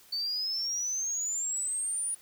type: exponential sweep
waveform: sine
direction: up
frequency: 4500 to 9700 Hz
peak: -28 dBFS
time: 0.12-2.15 s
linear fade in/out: 10 ms
effects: tanh soft clip ceiling -26 dBFS + white hiss -57 dBFS RMS until 2.21 s